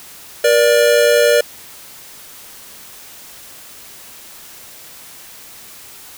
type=tone pair together; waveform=square; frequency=476.7 / 587.7 Hz; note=A#4 / D5; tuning=+39 / +1 cents; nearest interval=major third; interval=362 cents; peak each=-13 dBFS; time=0.44-1.41 s; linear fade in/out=5 ms; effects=white hiss -38 dBFS RMS until 6.17 s